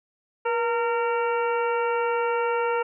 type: harmonic tone with a mistuned harmonic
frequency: 459.4 Hz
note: A#4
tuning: 25 cents flat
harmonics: 1 / 2 / 3 / 4 / 5 / 6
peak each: -24 / -27 / -30 / -40 / -37 / -38 dBFS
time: 0.45-2.83 s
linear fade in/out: 10 ms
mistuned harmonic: 1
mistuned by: +64 cents
effects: none